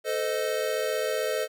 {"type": "chord", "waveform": "square", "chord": "A diminished", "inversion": "none", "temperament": "equal with one note detuned", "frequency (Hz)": [440, 515.5, 622.3], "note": ["A4", "C5", "Eb5"], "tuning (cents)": [0, -26, 0], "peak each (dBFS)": -31, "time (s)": [0.04, 1.48], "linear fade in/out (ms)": 50, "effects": []}